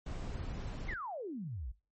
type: noise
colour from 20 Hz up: brown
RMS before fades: -40 dBFS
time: 0.06-0.94 s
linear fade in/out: 5 ms
type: exponential sweep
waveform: sine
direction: down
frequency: 2198 to 49 Hz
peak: -38 dBFS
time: 0.88-1.72 s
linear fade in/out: 10 ms
effects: noise-tail reverb RT60 0.3 s tail -18 dB re dry + MP3 32 kbps